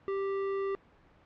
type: tone with tanh clipping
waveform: sine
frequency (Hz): 392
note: G4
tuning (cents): 0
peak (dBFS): -32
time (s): 0.08-0.75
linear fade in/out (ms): 0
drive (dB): 18
effects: pink hiss -61 dBFS RMS until 1.25 s + low-pass 2000 Hz 12 dB/octave